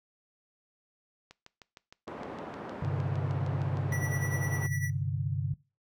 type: click train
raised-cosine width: 0.2 ms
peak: -31 dBFS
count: 18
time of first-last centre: 1.31-3.925 s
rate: 6.5 Hz
type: band-pass noise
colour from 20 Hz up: pink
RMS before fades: -41 dBFS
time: 2.07-4.67 s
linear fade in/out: 10 ms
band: 200 to 1100 Hz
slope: 12 dB/octave
type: chord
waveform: sine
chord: G suspended fourth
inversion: none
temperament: just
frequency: 98 / 130.67 / 147 Hz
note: G2 / C3 / D3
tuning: 0 / -2 / +2 cents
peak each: -33 dBFS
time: 2.82-5.54 s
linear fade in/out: 5 ms
type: tone with tremolo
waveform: square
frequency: 1953 Hz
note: B6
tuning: 20 cents flat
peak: -34 dBFS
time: 3.92-4.9 s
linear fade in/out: 2 ms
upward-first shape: sine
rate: 10 Hz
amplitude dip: 70%
effects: noise-tail reverb RT60 0.3 s tail -21 dB re dry